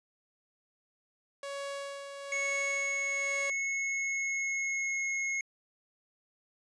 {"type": "tone with tremolo", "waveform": "sawtooth", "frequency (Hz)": 559, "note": "C#5", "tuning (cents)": 14, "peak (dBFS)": -32, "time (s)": [1.43, 3.5], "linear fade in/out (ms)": 2, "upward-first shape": "sine", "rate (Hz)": 1.1, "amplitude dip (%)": 50}
{"type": "tone with pitch glide", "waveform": "square", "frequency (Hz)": [2204, 2167], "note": ["C#7", "C#7"], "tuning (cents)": [-11, -40], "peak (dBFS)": -31, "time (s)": [2.32, 5.41], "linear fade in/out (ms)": 2, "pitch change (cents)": -29, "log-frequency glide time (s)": [2.64, 5.02]}
{"effects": ["resampled to 22050 Hz"]}